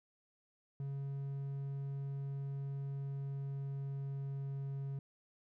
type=tone with pitch glide; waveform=triangle; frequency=138.5 to 137.7 Hz; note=C#3 to C#3; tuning=-1 to -11 cents; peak=-36 dBFS; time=0.8-4.99 s; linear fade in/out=2 ms; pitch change=-10 cents; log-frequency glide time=2.8-4.74 s; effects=none